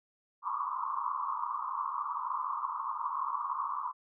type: band-pass noise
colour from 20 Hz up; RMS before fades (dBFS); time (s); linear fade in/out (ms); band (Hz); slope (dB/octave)
pink; -35; 0.42-3.93; 50; 960 to 1200; 96
effects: none